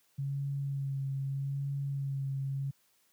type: tone with vibrato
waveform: sine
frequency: 138 Hz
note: C#3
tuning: 7 cents flat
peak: -31 dBFS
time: 0.18-2.71 s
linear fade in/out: 10 ms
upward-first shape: sine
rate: 0.8 Hz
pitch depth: 23 cents each way
effects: white hiss -70 dBFS RMS until 3.12 s + high-pass 80 Hz 12 dB/octave